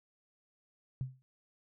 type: tone with exponential decay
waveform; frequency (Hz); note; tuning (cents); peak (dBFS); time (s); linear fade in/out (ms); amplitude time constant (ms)
sine; 130; C3; -11; -30; 1.01-1.22; 0; 44
effects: none